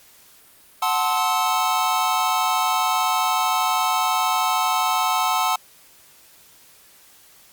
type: chord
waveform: square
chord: F# half-diminished seventh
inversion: none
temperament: equal with one note detuned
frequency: 740 / 880 / 1046.5 / 1295.9 Hz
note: F#5 / A5 / C6 / E6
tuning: 0 / 0 / 0 / -30 cents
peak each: -25 dBFS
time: 0.82-5.56 s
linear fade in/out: 5 ms
effects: white hiss -51 dBFS RMS until 7.52 s + Opus 48 kbps